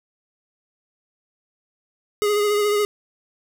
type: tone with vibrato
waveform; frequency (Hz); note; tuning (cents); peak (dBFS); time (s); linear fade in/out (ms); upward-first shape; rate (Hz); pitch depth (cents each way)
square; 415; G#4; -1; -18; 2.22-2.85; 0; sine; 14; 26
effects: none